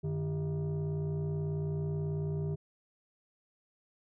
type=tone with frequency modulation; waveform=sine; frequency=152.2 Hz; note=D#3; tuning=38 cents flat; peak=-29 dBFS; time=0.03-2.56 s; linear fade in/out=20 ms; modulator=246 Hz; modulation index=0.78; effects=tanh soft clip ceiling -29 dBFS